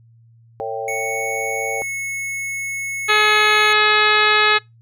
sine chord, A dominant seventh, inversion none, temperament equal with one note detuned, 450.5 / 554.4 / 659.3 / 784 Hz, A4 / C#5 / E5 / G5, +41 / 0 / 0 / 0 cents, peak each -27 / -28 / -32 / -27 dBFS, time 0.6-1.82 s, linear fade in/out 0 ms
square tone with pitch glide, 2217 to 2195 Hz, C#7 to C#7, 0 to -18 cents, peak -24 dBFS, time 0.88-3.73 s, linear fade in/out 2 ms, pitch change -18 cents, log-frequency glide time 1.76-1.84 s
harmonic tone, 424.3 Hz, G#4, 37 cents sharp, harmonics 1 / 2 / 3 / 4 / 5 / 6 / 7 / 8 / 9 / 10, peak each -22 / -24 / -18 / -18 / -21 / -20 / -29 / -25 / -24 / -28 dBFS, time 3.08-4.59 s, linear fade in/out 20 ms
effects noise-tail reverb RT60 0.2 s tail -26 dB re dry + added 115 Hz sine -47 dBFS peak until 4.81 s

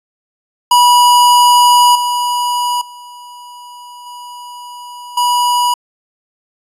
square tone with level steps, 974 Hz, B5, 24 cents flat, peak -6 / -14 / -32 / -29 / -11 dBFS, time 0.71-5.74 s, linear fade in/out 5 ms, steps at 1.95 / 2.81 / 4.06 / 5.17 s, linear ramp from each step 5 ms, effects resampled to 32000 Hz

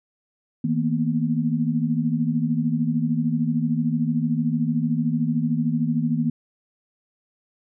sine tone cluster, 158.2 / 231.2 / 244.5 Hz, D#3 / A#3 / B3, +29 / -14 / -17 cents, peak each -24 dBFS, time 0.64-6.3 s, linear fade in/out 5 ms, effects none

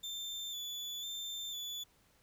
35% pulse tone with vibrato, 3514 Hz, A7, 3 cents flat, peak -38 dBFS, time 0.03-1.84 s, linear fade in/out 10 ms, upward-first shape square, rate 1 Hz, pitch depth 29 cents each way, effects pink hiss -69 dBFS RMS until 2.22 s

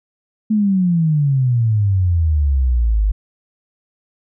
sine exponential sweep, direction down, 219.9 to 49 Hz, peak -12 dBFS, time 0.5-3.12 s, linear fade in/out 10 ms, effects none

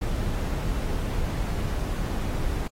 brown noise, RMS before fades -27 dBFS, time 0.01-2.68 s, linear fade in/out 10 ms, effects AAC 48 kbps

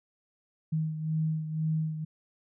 sine beating tone pair, 157.2 / 159.2 Hz, D#3 / D#3, +18 / +40 cents, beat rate 2 Hz, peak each -28 / -35 dBFS, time 0.72-2.05 s, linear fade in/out 10 ms, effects none

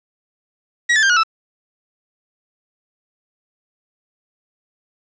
40% pulse tone with pitch steps, 1910 / 1741.4 / 1587.7 / 1447.5 / 1319.7 Hz, A#6 / A6 / G6 / F#6 / E6, +42 / -18 / +22 / -38 / +2 cents, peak -11 dBFS, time 0.89-1.235 s, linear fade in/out 10 ms, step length 69 ms, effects resampled to 16000 Hz + 7-bit

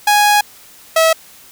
sawtooth tone pair in turn, 830 / 647.6 Hz, G#5 / E5, -1 / -31 cents, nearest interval major third, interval 430 cents, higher first, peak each -5 dBFS, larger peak neither, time 0.07-0.41 / 0.96-1.13 s, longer first, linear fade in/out 5 ms, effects white hiss -42 dBFS RMS until 1.51 s

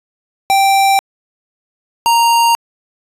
square tone pair in turn, 783 / 931.1 Hz, G5 / A#5, -2 / -2 cents, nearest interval minor third, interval 300 cents, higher second, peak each -9 dBFS, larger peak neither, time 0.5-0.99 / 2.06-2.55 s, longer neither, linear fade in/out 0 ms, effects resampled to 32000 Hz

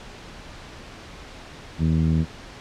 10% pulse tone with low-pass filter, 80.3 Hz, E2, 45 cents flat, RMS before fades -20 dBFS, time 1.78-2.26 s, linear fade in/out 50 ms, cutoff 180 Hz, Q 1.7, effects pink hiss -41 dBFS RMS until 2.6 s + low-pass 5000 Hz 12 dB/octave

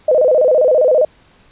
sine tone with vibrato, 560 Hz, C#5, 18 cents sharp, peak -8 dBFS, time 0.08-1.05 s, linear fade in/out 5 ms, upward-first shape square, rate 15 Hz, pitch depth 170 cents each way, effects pink hiss -50 dBFS RMS until 1.51 s + resampled to 8000 Hz

